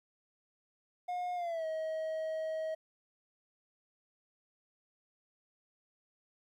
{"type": "tone with pitch glide", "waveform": "triangle", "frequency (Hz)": [717, 635.1], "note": ["F5", "D#5"], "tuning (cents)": [45, 35], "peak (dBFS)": -32, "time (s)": [1.08, 2.75], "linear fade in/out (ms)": 10, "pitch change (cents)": -210, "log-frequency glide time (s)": [1.35, 1.66], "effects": ["12-bit"]}